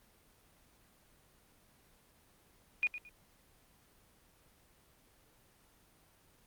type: tone with echo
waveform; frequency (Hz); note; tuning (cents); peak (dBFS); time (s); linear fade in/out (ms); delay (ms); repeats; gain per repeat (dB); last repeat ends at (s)
sine; 2450; D#7; -27; -27; 2.83-2.87; 0; 110; 2; -12; 3.09
effects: pink hiss -66 dBFS RMS until 6.46 s + Opus 24 kbps